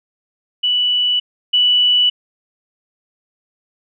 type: tone pair in turn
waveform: sine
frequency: 2960 / 2960 Hz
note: F#7 / F#7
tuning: 0 / 0 cents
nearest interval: unison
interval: 0 cents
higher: neither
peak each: -13 / -10 dBFS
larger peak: second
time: 0.63-1.2 / 1.53-2.1 s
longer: neither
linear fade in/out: 10 ms
effects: none